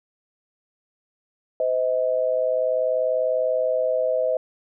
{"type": "tone pair together", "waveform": "sine", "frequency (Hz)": [512.6, 633], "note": ["C5", "D#5"], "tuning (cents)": [-36, 30], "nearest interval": "major third", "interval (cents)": 366, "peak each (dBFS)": -22, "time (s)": [1.6, 4.37], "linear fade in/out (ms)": 2, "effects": []}